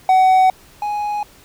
triangle tone pair in turn, 751 / 832 Hz, F#5 / G#5, +26 / +3 cents, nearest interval major second, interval 177 cents, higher second, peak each -7 / -17 dBFS, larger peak first, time 0.09-0.5 / 0.82-1.23 s, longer neither, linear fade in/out 2 ms, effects pink hiss -47 dBFS RMS until 1.44 s

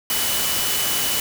sine tone in noise, 2970 Hz, F#7, 6 cents sharp, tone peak -28 dBFS, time 0.1-1.2 s, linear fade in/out 2 ms, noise white, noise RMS -22 dBFS, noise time 0.1-1.2 s, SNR -9 dB, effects none

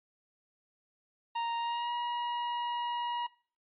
45% pulse tone with pitch glide, 932.3 to 958 Hz, A#5 to A#5, 0 to +47 cents, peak -31 dBFS, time 1.35-3.27 s, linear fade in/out 10 ms, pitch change +47 cents, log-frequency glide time 1.58-1.93 s, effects noise-tail reverb RT60 0.4 s tail -20 dB re dry + resampled to 8000 Hz

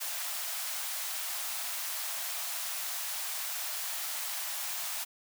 white high-pass noise, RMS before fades -36 dBFS, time 0-5.05 s, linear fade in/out 20 ms, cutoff 600 Hz, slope 96 dB/octave, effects none

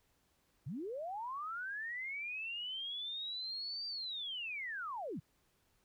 sine linear two-way sweep, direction up then down, 110 to 4699 to 110 Hz, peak -39 dBFS, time 0.66-5.2 s, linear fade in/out 10 ms, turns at 3.87 s, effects pink hiss -75 dBFS RMS until 5.84 s

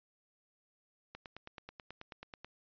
click train, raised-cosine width 0.3 ms, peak -30 dBFS, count 13, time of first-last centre 1.15-2.446 s, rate 9.26 Hz, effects resampled to 11025 Hz

